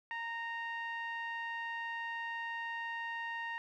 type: tone with low-pass filter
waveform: sawtooth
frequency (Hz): 926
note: A#5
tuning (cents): -12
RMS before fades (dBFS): -40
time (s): 0.11-3.58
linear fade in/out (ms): 0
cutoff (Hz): 2200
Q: 6.5
effects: none